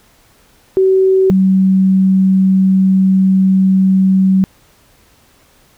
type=tone pair in turn; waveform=sine; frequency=380 / 190 Hz; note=F#4 / F#3; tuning=+46 / +46 cents; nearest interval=octave; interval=1200 cents; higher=first; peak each=-7 / -7 dBFS; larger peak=neither; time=0.77-1.3 / 1.3-4.44 s; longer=second; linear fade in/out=0 ms; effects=pink hiss -50 dBFS RMS until 5.77 s